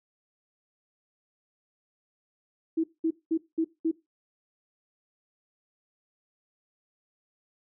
sine tone bursts, 324.6 Hz, E4, 27 cents flat, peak -22 dBFS, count 5, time 2.77-3.915 s, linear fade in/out 10 ms, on 69 ms, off 200 ms, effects noise-tail reverb RT60 0.2 s tail -17 dB re dry

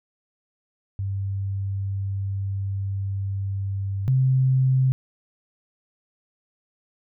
sine tone pair in turn, 98 / 130.81 Hz, G2 / C3, 0 / 0 cents, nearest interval perfect fourth, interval 500 cents, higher second, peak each -24 / -16 dBFS, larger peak second, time 0.99-4.08 / 4.08-4.92 s, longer first, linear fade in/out 0 ms, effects none

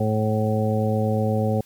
harmonic tone, 108.4 Hz, A2, 25 cents flat, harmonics 1 / 2 / 3 / 4 / 5 / 7, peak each -22 / -24 / -35 / -28 / -26 / -30 dBFS, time 0-1.61 s, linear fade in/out 5 ms, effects white hiss -54 dBFS RMS until 1.65 s + MP3 96 kbps

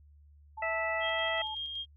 sine tone with vibrato, 872 Hz, A5, 16 cents flat, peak -38 dBFS, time 0.57-1.55 s, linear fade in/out 10 ms, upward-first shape square, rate 1.9 Hz, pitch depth 8 cents each way
harmonic tone, 656 Hz, E5, 9 cents flat, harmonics 1 / 2 / 3 / 4, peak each -34 / -39 / -33 / -40 dBFS, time 0.62-1.42 s, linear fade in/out 5 ms
sine tone with tremolo, 3226 Hz, G7, 49 cents sharp, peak -34 dBFS, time 1-1.86 s, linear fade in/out 50 ms, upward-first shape square, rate 5.3 Hz, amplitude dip 30%
effects added 73 Hz sine -55 dBFS peak until 1.96 s

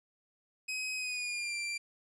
sawtooth tone with pitch glide, 2531 to 2362 Hz, D#7 to D7, +29 to +9 cents, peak -31 dBFS, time 0.68-1.78 s, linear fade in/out 10 ms, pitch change -120 cents, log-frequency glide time 0.96-1.56 s, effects resampled to 22050 Hz + 11-bit

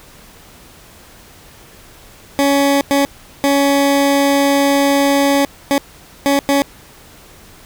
20% pulse tone bursts at uneven times, 280 Hz, C#4, 18 cents sharp, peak -6 dBFS, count 6, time 2.39-2.81 / 2.91-3.05 / 3.44-5.45 / 5.71-5.78 / 6.26-6.39 / 6.49-6.62 s, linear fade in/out 0 ms, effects pink hiss -42 dBFS RMS until 7.65 s

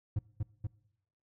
triangle tone with echo, 104.3 Hz, G#2, 8 cents sharp, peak -26 dBFS, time 0.16-0.19 s, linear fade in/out 5 ms, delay 240 ms, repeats 2, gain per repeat -2 dB, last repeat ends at 0.67 s, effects noise-tail reverb RT60 0.8 s tail -22 dB re dry

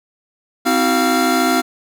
square tone cluster, 257.6 / 320 / 373.4 / 700 / 1377 Hz, C4 / D#4 / F#4 / F5 / F6, -27 / +49 / +16 / +4 / -25 cents, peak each -19 / -22 / -23 / -20 / -21 dBFS, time 0.65-1.62 s, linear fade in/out 20 ms, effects none

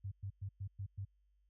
sine tone bursts, 98 Hz, G2, in tune, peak -39 dBFS, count 6, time 0.04-1.052 s, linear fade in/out 10 ms, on 77 ms, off 110 ms, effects added 50 Hz sine -70 dBFS peak until 1.49 s

